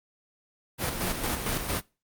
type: noise with tremolo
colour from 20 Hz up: pink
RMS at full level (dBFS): -28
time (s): 0.78-1.82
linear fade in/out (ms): 50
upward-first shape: square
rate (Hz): 4.4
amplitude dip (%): 45
effects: noise-tail reverb RT60 0.3 s tail -23 dB re dry + Opus 32 kbps